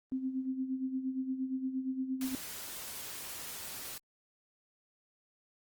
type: tone with tremolo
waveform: sine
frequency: 261.6 Hz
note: C4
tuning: in tune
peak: -30 dBFS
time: 0.12-2.35 s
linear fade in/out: 0 ms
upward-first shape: sine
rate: 8.6 Hz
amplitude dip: 65%
type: noise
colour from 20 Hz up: white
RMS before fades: -43 dBFS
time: 2.21-3.98 s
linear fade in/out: 2 ms
effects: Opus 24 kbps